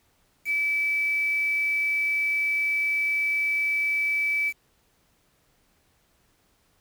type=tone with quantisation; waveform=sine; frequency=2304 Hz; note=D7; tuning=34 cents flat; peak=-22 dBFS; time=0.45-4.53 s; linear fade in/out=50 ms; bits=7; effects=pink hiss -66 dBFS RMS until 6.8 s